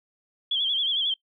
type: tone with vibrato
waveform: sine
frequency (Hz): 3275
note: G#7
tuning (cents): -25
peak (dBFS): -22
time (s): 0.51-1.14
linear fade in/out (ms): 5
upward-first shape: sine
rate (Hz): 11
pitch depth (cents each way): 87
effects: noise-tail reverb RT60 0.1 s tail -22 dB re dry